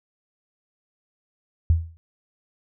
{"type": "tone with exponential decay", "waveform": "sine", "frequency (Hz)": 82.4, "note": "E2", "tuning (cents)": 0, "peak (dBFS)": -11, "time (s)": [1.7, 1.97], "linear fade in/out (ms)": 0, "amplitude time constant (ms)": 57, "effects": []}